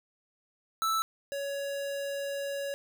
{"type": "tone pair in turn", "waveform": "square", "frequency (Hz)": [1318.5, 559.8], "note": ["E6", "C#5"], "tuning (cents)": [0, 17], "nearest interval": "octave + minor third", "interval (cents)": 1483, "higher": "first", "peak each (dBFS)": [-27, -33], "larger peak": "first", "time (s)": [[0.82, 1.02], [1.32, 2.74]], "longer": "second", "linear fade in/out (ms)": 0, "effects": []}